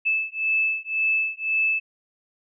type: beating tone pair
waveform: sine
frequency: 2620 / 2621.9 Hz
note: E7 / E7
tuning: -11 / -10 cents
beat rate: 1.9 Hz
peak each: -24 dBFS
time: 0.05-1.8 s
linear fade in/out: 20 ms
effects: none